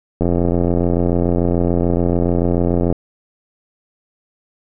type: click train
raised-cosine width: 2 ms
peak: -4 dBFS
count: 237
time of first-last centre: 0.21-2.926 s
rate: 86.9 Hz
effects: none